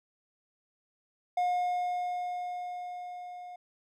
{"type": "tone with level ramp", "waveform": "triangle", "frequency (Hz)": 717, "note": "F5", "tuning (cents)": 45, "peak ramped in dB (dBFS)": [-23, -40], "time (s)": [1.37, 3.56], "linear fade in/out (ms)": 5, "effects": []}